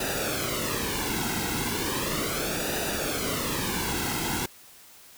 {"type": "noise with flanger", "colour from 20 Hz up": "pink", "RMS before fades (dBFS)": -29, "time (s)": [0, 4.46], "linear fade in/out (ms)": 5, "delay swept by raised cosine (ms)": [0.92, 1.71], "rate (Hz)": 0.36, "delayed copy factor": -0.7, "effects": ["white hiss -51 dBFS RMS until 5.17 s"]}